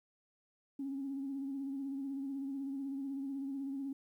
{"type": "tone with vibrato", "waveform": "sine", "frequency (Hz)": 273.8, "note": "C#4", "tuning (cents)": -21, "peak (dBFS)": -36, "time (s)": [0.79, 3.93], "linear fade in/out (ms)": 5, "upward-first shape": "sine", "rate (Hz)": 16, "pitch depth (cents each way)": 44, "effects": ["tanh soft clip ceiling -32 dBFS", "12-bit"]}